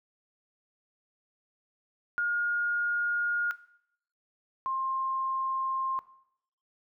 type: tone pair in turn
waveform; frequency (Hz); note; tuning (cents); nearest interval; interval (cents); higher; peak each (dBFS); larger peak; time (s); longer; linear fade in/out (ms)
sine; 1425 / 1059; F6 / C6; +34 / +21; perfect fourth; 513; first; -25 / -28; first; 2.18-3.51 / 4.66-5.99; neither; 0
effects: noise-tail reverb RT60 0.7 s tail -17 dB re dry